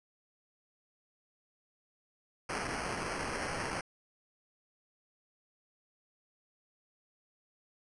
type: noise with sample-and-hold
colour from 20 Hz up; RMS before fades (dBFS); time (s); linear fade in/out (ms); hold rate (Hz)
white; -37; 2.49-3.81; 5; 3675
effects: resampled to 24000 Hz